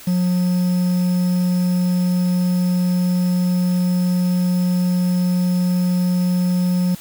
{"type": "tone with quantisation", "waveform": "triangle", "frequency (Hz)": 180, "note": "F#3", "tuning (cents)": -47, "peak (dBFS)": -13, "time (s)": [0.07, 6.95], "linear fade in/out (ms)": 5, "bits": 6, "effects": ["white hiss -40 dBFS RMS until 7 s"]}